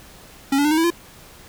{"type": "tone with pitch steps", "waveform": "square", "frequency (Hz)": [274.4, 286.9, 299.9, 313.6, 327.8, 342.7], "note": ["C#4", "D4", "D4", "D#4", "E4", "F4"], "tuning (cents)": [-17, -40, 36, 14, -10, -33], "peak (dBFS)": -16, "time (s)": [0.52, 0.904], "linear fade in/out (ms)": 5, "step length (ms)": 64, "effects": ["pink hiss -45 dBFS RMS until 1.48 s"]}